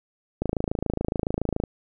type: click train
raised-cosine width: 2 ms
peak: -11 dBFS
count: 34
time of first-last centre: 0.42-1.638 s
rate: 27.1 Hz
effects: none